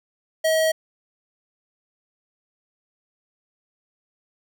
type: tone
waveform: square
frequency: 638 Hz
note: D#5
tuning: 43 cents sharp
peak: -18 dBFS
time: 0.44-0.72 s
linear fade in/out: 10 ms
effects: none